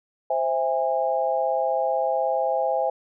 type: chord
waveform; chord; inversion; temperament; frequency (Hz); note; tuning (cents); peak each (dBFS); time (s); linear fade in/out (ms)
sine; C augmented; none; equal with one note detuned; 523.3 / 659.3 / 816.8; C5 / E5 / G#5; 0 / 0 / -29; -25; 0.3-2.9; 5
effects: none